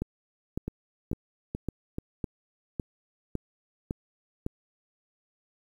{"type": "two click trains", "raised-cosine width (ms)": 3, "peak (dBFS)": [-19, -17], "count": [4, 9], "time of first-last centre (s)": [[0.68, 1.984], [0.02, 4.464]], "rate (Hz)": [2.3, 1.8], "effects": ["9-bit"]}